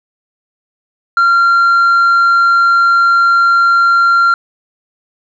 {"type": "tone with tanh clipping", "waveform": "sine", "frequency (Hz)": 1380, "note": "F6", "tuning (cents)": -21, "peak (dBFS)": -7, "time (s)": [1.17, 4.34], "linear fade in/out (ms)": 2, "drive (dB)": 2, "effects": []}